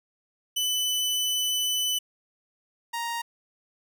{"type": "tone pair in turn", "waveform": "sawtooth", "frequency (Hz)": [2998, 934.8], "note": ["F#7", "A#5"], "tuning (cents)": [22, 5], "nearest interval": "octave + minor sixth", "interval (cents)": 2017, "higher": "first", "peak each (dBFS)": [-21, -25], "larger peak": "first", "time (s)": [[0.56, 1.99], [2.93, 3.22]], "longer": "first", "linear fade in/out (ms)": 10, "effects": []}